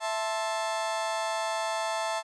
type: chord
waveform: 35% pulse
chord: A minor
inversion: second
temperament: just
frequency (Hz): 660 / 880 / 1056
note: E5 / A5 / C6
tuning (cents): +2 / 0 / +16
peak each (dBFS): -30 / -30 / -36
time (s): 0-2.23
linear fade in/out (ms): 50
effects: resampled to 22050 Hz